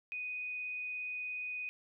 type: tone with vibrato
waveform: sine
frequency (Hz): 2489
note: D#7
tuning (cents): 0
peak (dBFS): -37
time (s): 0.12-1.69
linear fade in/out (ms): 0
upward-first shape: triangle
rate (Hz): 17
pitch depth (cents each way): 8
effects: none